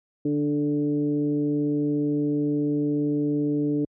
sine tone with frequency modulation, 293.7 Hz, D4, in tune, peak -21 dBFS, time 0.25-3.85 s, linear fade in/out 5 ms, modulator 146 Hz, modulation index 0.79, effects high-pass 60 Hz 12 dB/octave

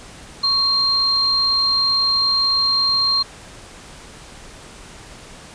sine tone pair together, 1108.7 / 4186 Hz, C#6 / C8, 0 / 0 cents, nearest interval octave + major seventh, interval 2300 cents, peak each -25 / -15 dBFS, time 0.43-3.23 s, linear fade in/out 10 ms, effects pink hiss -40 dBFS RMS until 5.54 s + resampled to 22050 Hz

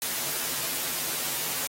white noise with comb filter, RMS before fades -30 dBFS, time 0.02-1.67 s, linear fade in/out 0 ms, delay 10 ms, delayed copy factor -0.7, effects high-pass 100 Hz 12 dB/octave + AAC 48 kbps

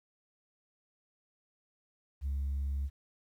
sine tone, 69.3 Hz, C#2, in tune, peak -29 dBFS, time 2.21-2.9 s, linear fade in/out 50 ms, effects tanh soft clip ceiling -29 dBFS + 11-bit

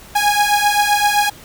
sawtooth beating tone pair, 822 / 829.7 Hz, G#5 / G#5, -18 / -2 cents, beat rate 7.7 Hz, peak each -12 dBFS, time 0.15-1.3 s, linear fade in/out 10 ms, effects pink hiss -40 dBFS RMS until 1.44 s

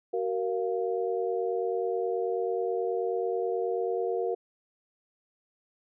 sine tone cluster, 376.2 / 465.5 / 697 Hz, F#4 / A#4 / F5, +29 / -2 / -4 cents, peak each -31 / -29 / -35 dBFS, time 0.13-4.35 s, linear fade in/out 10 ms, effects none

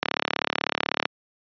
click train, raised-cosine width 0.3 ms, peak -4 dBFS, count 38, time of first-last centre 0.03-1.055 s, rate 36.1 Hz, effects high-pass 200 Hz 12 dB/octave + resampled to 11025 Hz

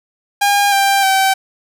sawtooth tone with pitch steps, 809 / 790.1 / 771.6 Hz, G#5 / G5 / G5, -46 / +13 / -28 cents, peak -7 dBFS, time 0.41-1.34 s, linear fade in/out 10 ms, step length 310 ms, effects none

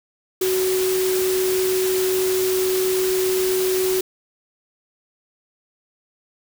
sine tone in noise, 373.5 Hz, F#4, 16 cents sharp, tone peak -18 dBFS, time 0.41-4.01 s, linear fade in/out 5 ms, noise white, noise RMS -27 dBFS, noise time 0.41-4.01 s, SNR +6 dB, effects none

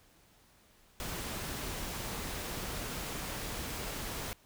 pink noise, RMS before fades -39 dBFS, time 1-4.33 s, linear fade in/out 0 ms, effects pink hiss -64 dBFS RMS until 4.45 s

